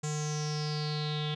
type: tone with low-pass filter sweep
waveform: square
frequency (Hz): 150.8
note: D3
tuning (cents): +46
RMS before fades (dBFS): -33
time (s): 0.03-1.35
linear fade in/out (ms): 10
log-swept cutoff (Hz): 7200 to 3400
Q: 8.5
effects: none